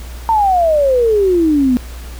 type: exponential sweep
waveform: sine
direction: down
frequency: 920 to 241.8 Hz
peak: -9 dBFS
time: 0.29-1.77 s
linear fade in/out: 0 ms
effects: added 60 Hz sine -27 dBFS peak until 2.19 s + pink hiss -37 dBFS RMS until 2.19 s